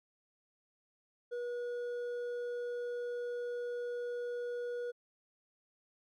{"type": "tone with hard clipping", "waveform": "triangle", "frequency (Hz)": 483.6, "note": "B4", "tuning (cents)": -36, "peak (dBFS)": -37, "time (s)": [1.31, 4.92], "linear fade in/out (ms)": 20, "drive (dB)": 8, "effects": ["MP3 96 kbps"]}